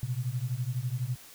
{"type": "beating tone pair", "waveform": "sine", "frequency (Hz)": [118.8, 130.8], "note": ["A#2", "C3"], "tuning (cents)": [33, 0], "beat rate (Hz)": 12, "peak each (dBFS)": [-32, -32], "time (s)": [0.03, 1.16], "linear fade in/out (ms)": 0, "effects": ["white hiss -51 dBFS RMS until 1.34 s"]}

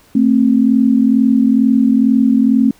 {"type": "tone pair together", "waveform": "sine", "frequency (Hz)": [223.3, 265.5], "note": ["A3", "C4"], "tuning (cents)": [26, 25], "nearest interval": "minor third", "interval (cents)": 299, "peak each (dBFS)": -11, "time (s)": [0.15, 2.71], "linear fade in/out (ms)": 5, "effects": ["pink hiss -49 dBFS RMS until 2.79 s"]}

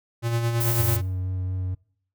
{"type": "tone with tremolo", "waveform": "square", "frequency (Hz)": 116.9, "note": "A#2", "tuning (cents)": 5, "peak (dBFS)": -21, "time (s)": [0.22, 1.02], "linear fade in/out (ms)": 50, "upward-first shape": "sine", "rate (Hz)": 9.1, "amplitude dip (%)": 45}
{"type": "noise", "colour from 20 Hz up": "violet", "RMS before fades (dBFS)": -27, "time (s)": [0.6, 0.97], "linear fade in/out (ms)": 10}
{"type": "tone with vibrato", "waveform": "triangle", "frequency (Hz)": 92.6, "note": "F#2", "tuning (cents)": 2, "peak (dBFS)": -23, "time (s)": [0.79, 1.75], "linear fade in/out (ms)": 10, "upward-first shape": "sine", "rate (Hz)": 4.3, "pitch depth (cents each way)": 12}
{"effects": ["noise-tail reverb RT60 0.6 s tail -24 dB re dry"]}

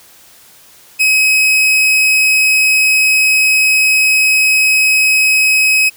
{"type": "tone", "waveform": "40% pulse", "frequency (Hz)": 2545, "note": "D#7", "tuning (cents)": 39, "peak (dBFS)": -7, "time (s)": [0.99, 5.9], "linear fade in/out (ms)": 20, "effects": ["white hiss -43 dBFS RMS until 5.96 s"]}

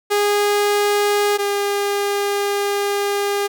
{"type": "tone pair in turn", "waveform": "sawtooth", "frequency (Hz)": [411, 404.4], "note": ["G#4", "G#4"], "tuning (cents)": [-18, -46], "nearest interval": "unison", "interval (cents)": 28, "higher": "first", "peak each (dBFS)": [-11, -14], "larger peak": "first", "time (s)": [[0.1, 1.38], [1.38, 3.48]], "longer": "second", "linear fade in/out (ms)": 20, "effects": []}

